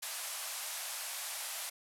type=band-pass noise; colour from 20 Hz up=white; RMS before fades=-41 dBFS; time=0.02-1.7 s; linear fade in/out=10 ms; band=580 to 13000 Hz; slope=48 dB/octave; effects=none